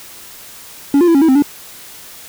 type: tone with pitch steps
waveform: triangle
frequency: 281.7 / 350.1 / 333.8 / 275.9 / 323.7 / 262.4 / 288.4 Hz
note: C#4 / F4 / E4 / C#4 / E4 / C4 / D4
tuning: +28 / +4 / +22 / -8 / -31 / +5 / -31 cents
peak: -5 dBFS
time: 0.94-1.423 s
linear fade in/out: 2 ms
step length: 69 ms
effects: white hiss -36 dBFS RMS until 2.28 s